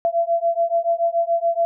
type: beating tone pair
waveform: sine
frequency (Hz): 673 / 680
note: E5 / F5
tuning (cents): +36 / -46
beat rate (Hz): 7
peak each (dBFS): -20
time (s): 0.05-1.65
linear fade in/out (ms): 0
effects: none